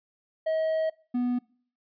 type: tone pair in turn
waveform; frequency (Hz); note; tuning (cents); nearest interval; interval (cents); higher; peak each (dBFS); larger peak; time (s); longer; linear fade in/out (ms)
triangle; 637 / 245.9; D#5 / B3; +41 / -7; octave + major third; 1648; first; -22; neither; 0.46-0.9 / 1.14-1.39; first; 10
effects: noise-tail reverb RT60 0.5 s tail -24 dB re dry + resampled to 11025 Hz